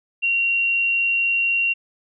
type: tone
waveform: sine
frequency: 2752 Hz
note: F7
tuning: 26 cents flat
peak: -17 dBFS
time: 0.22-1.74 s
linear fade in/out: 20 ms
effects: none